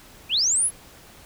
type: linear sweep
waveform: sine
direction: up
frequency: 2331 to 11175 Hz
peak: -18 dBFS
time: 0.29-0.71 s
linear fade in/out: 50 ms
effects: pink hiss -48 dBFS RMS until 1.25 s